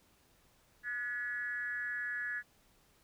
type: tone with frequency modulation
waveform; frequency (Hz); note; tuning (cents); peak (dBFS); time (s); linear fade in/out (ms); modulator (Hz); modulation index
sine; 1701; G#6; +41; -35; 0.83-2.43; 50; 240; 0.7
effects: pink hiss -68 dBFS RMS until 3.03 s